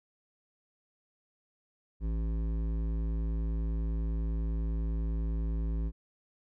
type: tone with hard clipping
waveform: triangle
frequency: 55 Hz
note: A1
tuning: in tune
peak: -31 dBFS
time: 2-5.92 s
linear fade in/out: 50 ms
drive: 16 dB
effects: none